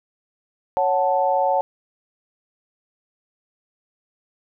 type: chord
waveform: sine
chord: F# minor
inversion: second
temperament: equal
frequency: 554.4 / 740 / 880 Hz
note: C#5 / F#5 / A5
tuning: 0 / 0 / 0 cents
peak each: -21 dBFS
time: 0.77-1.61 s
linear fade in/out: 0 ms
effects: none